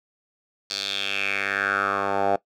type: tone with band-pass filter sweep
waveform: 10% pulse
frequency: 99.1 Hz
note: G2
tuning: 19 cents sharp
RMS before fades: -25 dBFS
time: 0.7-2.36 s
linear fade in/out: 5 ms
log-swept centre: 4600 to 720 Hz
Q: 4.3
effects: noise-tail reverb RT60 0.1 s tail -19 dB re dry